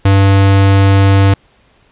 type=tone; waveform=square; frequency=98 Hz; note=G2; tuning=in tune; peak=-6 dBFS; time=0.05-1.34 s; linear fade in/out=5 ms; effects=pink hiss -51 dBFS RMS until 1.91 s + resampled to 8000 Hz